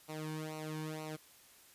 sawtooth tone with flanger, 155.56 Hz, D#3, in tune, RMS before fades -42 dBFS, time 0.08-1.17 s, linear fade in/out 20 ms, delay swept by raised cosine 0.59 to 1.56 ms, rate 2.1 Hz, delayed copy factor -0.9, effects white hiss -61 dBFS RMS until 1.74 s + resampled to 32000 Hz

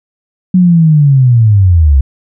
sine linear sweep, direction down, 186.2 to 64.2 Hz, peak -3 dBFS, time 0.54-2.01 s, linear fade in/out 5 ms, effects none

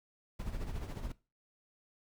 brown noise with tremolo, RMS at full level -37 dBFS, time 0.39-1.12 s, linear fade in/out 5 ms, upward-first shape sine, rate 14 Hz, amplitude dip 60%, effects noise-tail reverb RT60 0.3 s tail -19 dB re dry

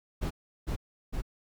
brown noise bursts, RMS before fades -31 dBFS, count 3, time 0.21-1.221 s, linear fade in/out 20 ms, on 97 ms, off 360 ms, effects none

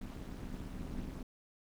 brown noise with amplitude modulation, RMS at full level -39 dBFS, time 0.01-1.23 s, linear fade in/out 5 ms, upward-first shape sine, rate 222 Hz, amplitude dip 100%, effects none

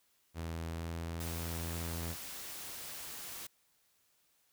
sawtooth tone with pitch glide, 82.41 to 83.32 Hz, E2 to E2, 0 to +19 cents, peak -34 dBFS, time 0.34-2.16 s, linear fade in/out 50 ms, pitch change +19 cents, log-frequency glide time 0.71-0.91 s
white noise, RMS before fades -45 dBFS, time 1.2-3.47 s, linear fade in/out 5 ms
effects white hiss -73 dBFS RMS until 4.52 s

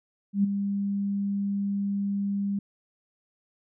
sine tone with ADSR envelope, 200 Hz, G3, 35 cents sharp, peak -17 dBFS, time 0.33-2.59 s, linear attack 110 ms, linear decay 11 ms, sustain -8 dB, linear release 4 ms, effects none

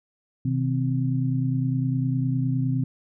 sine tone cluster, 129 / 158.8 / 259.5 Hz, C3 / D#3 / C4, -24 / +36 / -14 cents, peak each -23 / -29 / -27 dBFS, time 0.45-2.84 s, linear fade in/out 5 ms, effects none

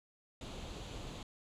pink noise with comb filter, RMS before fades -45 dBFS, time 0.41-1.23 s, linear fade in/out 2 ms, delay 0.28 ms, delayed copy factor +0.5, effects low-pass 6000 Hz 12 dB/octave

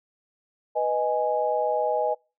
sine chord, G# minor, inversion first, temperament equal, 493.9 / 622.3 / 830.6 Hz, B4 / D#5 / G#5, 0 / 0 / 0 cents, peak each -27 / -25 / -26 dBFS, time 0.75-2.15 s, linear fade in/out 20 ms, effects noise-tail reverb RT60 0.3 s tail -26 dB re dry

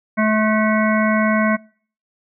harmonic tone with a mistuned harmonic, 216 Hz, A3, 32 cents flat, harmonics 1 / 3 / 5 / 7 / 9 / 10, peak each -16 / -21 / -23 / -24 / -26 / -26 dBFS, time 0.17-1.57 s, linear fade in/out 20 ms, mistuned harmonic 10, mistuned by +33 cents, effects noise-tail reverb RT60 0.5 s tail -26 dB re dry

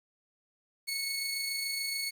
sawtooth tone pair together, 2200 / 4427 Hz, C#7 / C#8, -14 / -3 cents, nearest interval octave, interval 1211 cents, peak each -32 / -32 dBFS, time 0.87-2.11 s, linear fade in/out 20 ms, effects 10-bit

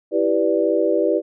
sine chord, E minor seventh, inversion none, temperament equal, 329.6 / 392 / 493.9 / 587.3 Hz, E4 / G4 / B4 / D5, 0 / 0 / 0 / 0 cents, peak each -21 dBFS, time 0.11-1.22 s, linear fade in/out 50 ms, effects none

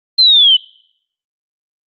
sine linear sweep, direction down, 4186 to 2960 Hz, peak -5 dBFS, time 0.18-0.57 s, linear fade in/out 10 ms, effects noise-tail reverb RT60 0.7 s tail -25 dB re dry + Opus 32 kbps

